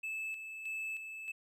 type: tone with tremolo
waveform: triangle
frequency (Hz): 2618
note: E7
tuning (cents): -13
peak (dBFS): -35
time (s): 0.03-1.32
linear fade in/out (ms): 10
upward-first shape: square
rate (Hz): 1.6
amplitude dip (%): 50
effects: none